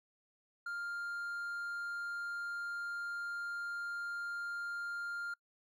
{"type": "tone", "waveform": "triangle", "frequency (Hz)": 1400, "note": "F6", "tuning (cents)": 4, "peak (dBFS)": -36, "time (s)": [0.66, 5.34], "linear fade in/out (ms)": 5, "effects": ["noise-tail reverb RT60 0.1 s tail -26 dB re dry"]}